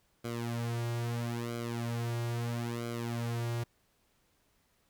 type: tone with flanger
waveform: sawtooth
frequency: 117.9 Hz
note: A#2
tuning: 20 cents sharp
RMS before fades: -35 dBFS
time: 0.24-3.64 s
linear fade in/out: 10 ms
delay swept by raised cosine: 1.1 to 4 ms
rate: 0.76 Hz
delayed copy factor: -0.9
effects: pink hiss -72 dBFS RMS until 4.89 s